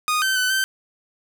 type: tone with pitch steps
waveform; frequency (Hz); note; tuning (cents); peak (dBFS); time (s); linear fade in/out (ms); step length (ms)
sawtooth; 1235 / 1543 / 1507 / 1549; D#6 / G6 / F#6 / G6; -13 / -28 / +31 / -21; -15; 0.08-0.64; 0; 140
effects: none

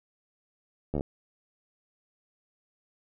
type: slowing click train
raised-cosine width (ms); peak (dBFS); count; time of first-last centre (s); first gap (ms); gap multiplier
2; -17; 6; 0.94-1.009; 13; 1.03
effects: none

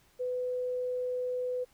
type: tone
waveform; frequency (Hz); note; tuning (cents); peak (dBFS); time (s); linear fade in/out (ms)
sine; 500; B4; +21; -30; 0.19-1.65; 20
effects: pink hiss -65 dBFS RMS until 1.73 s

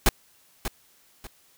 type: noise with echo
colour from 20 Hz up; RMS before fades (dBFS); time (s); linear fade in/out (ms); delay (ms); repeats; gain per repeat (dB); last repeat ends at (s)
pink; -17; 0.06-0.09; 2; 590; 2; -11; 1.27
effects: white hiss -60 dBFS RMS until 1.57 s

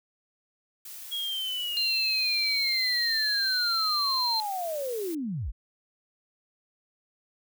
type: noise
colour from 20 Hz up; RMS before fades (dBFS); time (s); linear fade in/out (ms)
blue; -42; 0.85-5.15; 5
type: linear sweep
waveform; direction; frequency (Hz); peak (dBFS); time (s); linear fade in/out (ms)
sine; down; 3322 to 33.77; -29; 1.11-5.52; 20
type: tone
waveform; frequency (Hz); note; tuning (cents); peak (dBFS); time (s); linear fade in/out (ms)
sine; 4150; C8; -15; -25; 1.77-4.4; 0
effects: none

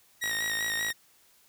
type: tone with vibrato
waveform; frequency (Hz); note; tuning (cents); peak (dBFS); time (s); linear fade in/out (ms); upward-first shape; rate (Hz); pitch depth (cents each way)
sawtooth; 1880; A#6; +14; -25; 0.21-0.93; 20; square; 5.1; 26
type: click train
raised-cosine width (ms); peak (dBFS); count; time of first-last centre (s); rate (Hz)
0.3; -22; 37; 0.24-0.903; 54.3
effects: white hiss -62 dBFS RMS until 1.48 s

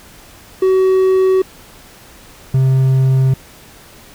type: tone pair in turn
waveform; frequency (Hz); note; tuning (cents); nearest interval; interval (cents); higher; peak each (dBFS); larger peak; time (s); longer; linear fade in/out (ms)
triangle; 377.2 / 132.1; F#4 / C3; +33 / +17; octave + tritone; 1816; first; -7; neither; 0.62-1.42 / 2.54-3.34; neither; 5
effects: pink hiss -41 dBFS RMS until 4.14 s

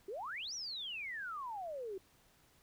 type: exponential two-way sweep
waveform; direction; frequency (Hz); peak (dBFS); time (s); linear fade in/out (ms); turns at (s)
sine; up then down; 367.1 to 5990 to 367.1; -40; 0.08-1.98; 5; 0.54
effects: pink hiss -68 dBFS RMS until 2.62 s

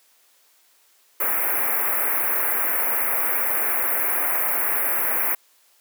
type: band-stop noise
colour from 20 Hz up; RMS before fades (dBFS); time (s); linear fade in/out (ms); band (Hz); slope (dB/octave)
white; -22; 1.2-5.35; 5; 2300 to 11000; 48
effects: white hiss -59 dBFS RMS until 5.8 s + high-pass 400 Hz 12 dB/octave

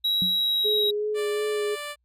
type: tone with pitch glide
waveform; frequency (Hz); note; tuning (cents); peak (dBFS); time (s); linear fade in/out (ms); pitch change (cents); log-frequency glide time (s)
triangle; 3868 to 3832; B7 to A#7; -37 to +47; -20; 0.04-0.91; 10; -16; 0.32-0.72
type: tone with exponential decay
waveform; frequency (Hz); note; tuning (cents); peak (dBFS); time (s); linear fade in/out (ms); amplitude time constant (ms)
sine; 185; F#3; 0; -24; 0.22-0.44; 0; 46
type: tone with vibrato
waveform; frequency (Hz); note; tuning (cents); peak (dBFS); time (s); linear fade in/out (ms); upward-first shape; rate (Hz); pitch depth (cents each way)
sine; 420.1; G#4; +20; -24; 0.64-1.76; 20; sine; 2.7; 20
type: tone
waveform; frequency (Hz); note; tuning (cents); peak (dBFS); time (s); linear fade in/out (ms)
10% pulse; 587; D5; -1; -24; 1.14-1.96; 50
effects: added 60 Hz sine -69 dBFS peak until 2.04 s + resampled to 32000 Hz

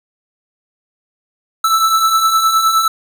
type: beating tone pair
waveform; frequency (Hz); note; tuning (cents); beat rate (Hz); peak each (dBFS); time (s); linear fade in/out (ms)
square; 1311 / 1320.7; E6 / E6; -10 / +3; 9.7; -19 / -12; 1.64-2.88; 5
effects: none

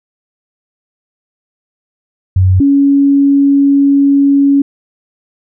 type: tone pair in turn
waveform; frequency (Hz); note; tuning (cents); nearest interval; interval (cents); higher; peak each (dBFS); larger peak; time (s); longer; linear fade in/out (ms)
sine; 93.3 / 279.6; F#2 / C#4; +15 / +15; octave + perfect fifth; 1900; second; -5; neither; 2.36-2.6 / 2.6-4.62; second; 5
effects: none

